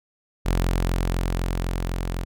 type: tone with level ramp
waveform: sawtooth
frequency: 43.98 Hz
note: F1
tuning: 13 cents sharp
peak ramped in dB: -15 to -22 dBFS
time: 0.45-2.25 s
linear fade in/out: 20 ms
effects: none